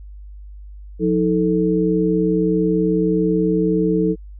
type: tone cluster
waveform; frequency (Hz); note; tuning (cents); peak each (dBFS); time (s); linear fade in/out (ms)
sine; 177.8 / 317.6 / 439.2; F3 / D#4 / A4; +31 / +36 / -3; -19; 0.99-4.16; 50
effects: added 50 Hz sine -34 dBFS peak until 4.39 s